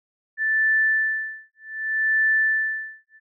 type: tone with tremolo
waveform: sine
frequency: 1760 Hz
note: A6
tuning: in tune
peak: -16 dBFS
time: 0.37-3.2 s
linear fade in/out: 50 ms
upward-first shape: sine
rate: 0.65 Hz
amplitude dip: 100%
effects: none